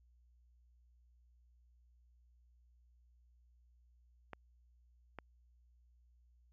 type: clicks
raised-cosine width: 0.5 ms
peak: -30 dBFS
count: 2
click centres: 4.333 / 5.187 s
effects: added 60 Hz sine -65 dBFS peak until 6.52 s